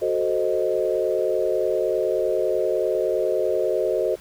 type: chord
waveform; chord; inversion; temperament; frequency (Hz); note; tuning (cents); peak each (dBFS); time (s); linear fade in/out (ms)
sine; F# diminished seventh; none; equal; 370 / 440 / 523.3 / 622.3; F#4 / A4 / C5 / Eb5; 0 / 0 / 0 / 0; -25; 0.01-4.16; 20
effects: pink hiss -48 dBFS RMS until 4.2 s